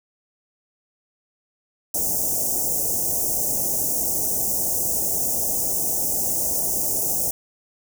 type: band-stop noise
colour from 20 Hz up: white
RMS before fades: -23 dBFS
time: 1.94-7.31 s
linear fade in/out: 5 ms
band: 790 to 5900 Hz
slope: 48 dB/octave
effects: none